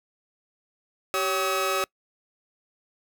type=tone cluster; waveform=sawtooth; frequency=385.7 / 560 / 1280 Hz; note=G4 / C#5 / D#6; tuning=-28 / +18 / +49 cents; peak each=-25 / -25 / -23 dBFS; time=1.14-1.84 s; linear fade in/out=0 ms; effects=noise-tail reverb RT60 0.1 s tail -25 dB re dry